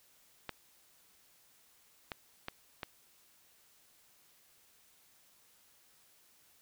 clicks, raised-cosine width 0.3 ms, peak -22 dBFS, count 4, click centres 0.493 / 2.118 / 2.484 / 2.832 s, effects white hiss -66 dBFS RMS until 6.61 s

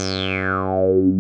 10% pulse tone with low-pass filter sweep, 94.8 Hz, F#2, 43 cents sharp, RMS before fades -19 dBFS, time 0-1.19 s, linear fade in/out 0 ms, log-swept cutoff 6400 to 200 Hz, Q 10, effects none

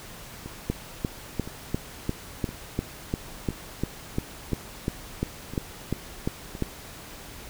two click trains, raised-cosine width 3 ms, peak -12 / -23 dBFS, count 18 / 7, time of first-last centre 0.7-6.623 / 0.46-6.551 s, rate 2.87 / 0.985 Hz, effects pink hiss -43 dBFS RMS until 7.49 s

